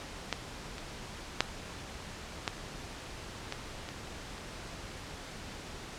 clicks, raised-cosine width 0.2 ms, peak -12 / -24 / -6 / -12 / -17 / -23 / -29 dBFS, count 7, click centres 0.327 / 0.782 / 1.406 / 2.478 / 3.524 / 3.889 / 4.381 s, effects pink hiss -44 dBFS RMS until 5.98 s + low-pass 7000 Hz 12 dB/octave

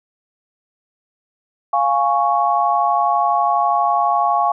sine chord, Db major, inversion first, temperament equal, 698.5 / 830.6 / 1108.7 Hz, F5 / Ab5 / Db6, 0 / 0 / 0 cents, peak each -18 dBFS, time 1.73-4.52 s, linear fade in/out 5 ms, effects none

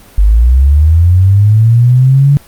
sine linear sweep, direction up, 48.1 to 144.1 Hz, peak -3 dBFS, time 0.18-2.37 s, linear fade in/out 0 ms, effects pink hiss -39 dBFS RMS until 2.47 s + Opus 32 kbps

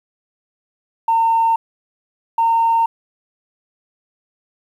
sine tone pair in turn, 910 / 915.3 Hz, A#5 / A#5, -42 / -32 cents, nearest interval unison, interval 10 cents, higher second, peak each -11 dBFS, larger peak neither, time 1.08-1.56 / 2.38-2.86 s, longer neither, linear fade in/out 5 ms, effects tanh soft clip ceiling -8 dBFS + 8-bit

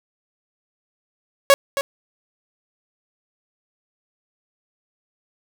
sawtooth tone with echo, 554.4 Hz, C#5, in tune, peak -5 dBFS, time 1.5-1.54 s, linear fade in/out 0 ms, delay 270 ms, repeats 1, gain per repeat -11 dB, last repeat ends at 1.81 s, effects none

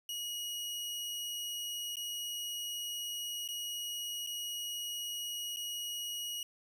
sawtooth tone with dropouts, 2899 Hz, F#7, 36 cents flat, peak -34 dBFS, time 0.09-6.43 s, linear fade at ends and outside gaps 2 ms, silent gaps 1.957-1.968 / 3.478-3.487 / 4.265-4.271 / 5.562-5.569 s, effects none

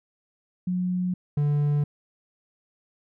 sine / triangle tone pair in turn, 181.2 / 146.22 Hz, F#3 / D3, -36 / -7 cents, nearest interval major third, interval 371 cents, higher first, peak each -23 / -18 dBFS, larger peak second, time 0.67-1.14 / 1.37-1.84 s, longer neither, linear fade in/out 5 ms, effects none

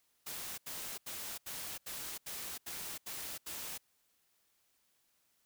white noise bursts, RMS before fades -43 dBFS, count 9, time 0.26-3.78 s, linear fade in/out 10 ms, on 320 ms, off 80 ms, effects white hiss -75 dBFS RMS until 5.45 s

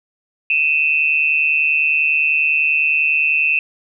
sine tone pair together, 2523 / 2673 Hz, D#7 / E7, +23 / +23 cents, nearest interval minor second, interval 100 cents, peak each -16 dBFS, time 0.5-3.59 s, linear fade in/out 2 ms, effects none

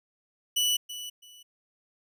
sawtooth tone with echo, 2960 Hz, F#7, in tune, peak -20 dBFS, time 0.56-0.77 s, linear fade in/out 10 ms, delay 330 ms, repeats 2, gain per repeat -13 dB, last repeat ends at 1.43 s, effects none

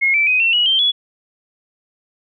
sine tone with pitch steps, 2159 / 2327 / 2509 / 2705 / 2915 / 3143 / 3388 Hz, C#7 / D7 / D#7 / E7 / F#7 / G7 / G#7, -46 / -17 / +14 / +44 / -26 / +4 / +34 cents, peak -12 dBFS, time 0.01-0.92 s, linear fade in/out 20 ms, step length 130 ms, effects none

